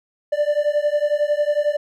triangle beating tone pair, 585 / 596 Hz, D5 / D5, -7 / +25 cents, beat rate 11 Hz, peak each -18 dBFS, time 0.32-1.77 s, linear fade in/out 10 ms, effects none

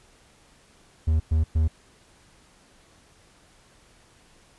triangle tone bursts, 79 Hz, D#2, 27 cents sharp, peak -16 dBFS, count 3, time 1.07-1.68 s, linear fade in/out 10 ms, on 130 ms, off 110 ms, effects pink hiss -57 dBFS RMS until 4.58 s + resampled to 24000 Hz

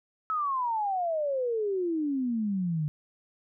sine exponential sweep, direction down, 1306 to 146.83 Hz, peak -26 dBFS, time 0.3-2.88 s, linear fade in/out 0 ms, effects none

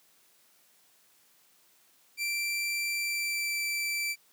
sawtooth tone with pitch glide, 2349 to 2333 Hz, D7 to D7, 0 to -12 cents, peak -26 dBFS, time 2.17-4.16 s, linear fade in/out 50 ms, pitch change -12 cents, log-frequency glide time 2.97-3.54 s, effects white hiss -64 dBFS RMS until 4.32 s + high-pass 150 Hz 12 dB/octave

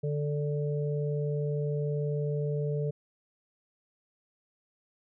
harmonic tone, 146.83 Hz, D3, in tune, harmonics 1 / 3 / 4, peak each -29 / -33 / -40 dBFS, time 0.03-2.91 s, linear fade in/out 10 ms, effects none

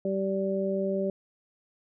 harmonic tone, 193.9 Hz, G3, 19 cents flat, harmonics 1 / 2 / 3, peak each -30 / -30 / -30 dBFS, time 0.05-1.1 s, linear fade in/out 2 ms, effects none

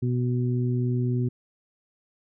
harmonic tone, 123.47 Hz, B2, in tune, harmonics 1 / 2 / 3, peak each -23 / -29 / -33 dBFS, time 0.02-1.29 s, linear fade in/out 10 ms, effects none

